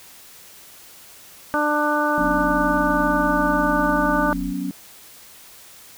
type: harmonic tone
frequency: 297.4 Hz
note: D4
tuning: 22 cents sharp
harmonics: 1 / 2 / 3 / 4 / 5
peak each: -24 / -24 / -24 / -24 / -24 dBFS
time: 1.54-4.33 s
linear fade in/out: 0 ms
type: chord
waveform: sine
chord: F# suspended fourth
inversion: none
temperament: equal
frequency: 185 / 246.9 / 277.2 Hz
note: F#3 / B3 / C#4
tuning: 0 / 0 / 0 cents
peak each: -28 / -30 / -26 dBFS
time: 2.18-4.71 s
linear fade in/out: 0 ms
type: tone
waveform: sine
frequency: 41.2 Hz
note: E1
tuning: in tune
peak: -30 dBFS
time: 2.18-4.54 s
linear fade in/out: 50 ms
effects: white hiss -45 dBFS RMS until 5.97 s